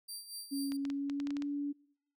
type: tone with tremolo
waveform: 20% pulse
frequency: 4699 Hz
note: D8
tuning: in tune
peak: -35 dBFS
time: 0.08-0.77 s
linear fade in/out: 10 ms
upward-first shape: sine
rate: 4.3 Hz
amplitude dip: 70%
type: tone with pitch glide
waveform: sine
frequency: 277.2 to 286.6 Hz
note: C#4 to D4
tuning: 0 to -42 cents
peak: -33 dBFS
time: 0.51-1.73 s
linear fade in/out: 20 ms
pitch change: +58 cents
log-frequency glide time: 0.76-1.47 s
type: clicks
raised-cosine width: 0.2 ms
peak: -28 dBFS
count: 9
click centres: 0.72 / 0.852 / 0.901 / 1.098 / 1.201 / 1.271 / 1.306 / 1.368 / 1.422 s
effects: noise-tail reverb RT60 0.7 s tail -24 dB re dry